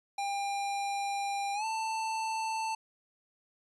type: tone with pitch glide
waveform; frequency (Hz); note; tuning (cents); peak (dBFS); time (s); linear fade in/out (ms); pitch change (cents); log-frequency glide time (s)
square; 800 to 887.7; G5 to A5; +35 to +15; -32; 0.18-2.75; 5; +180; 1.54-1.65
effects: resampled to 22050 Hz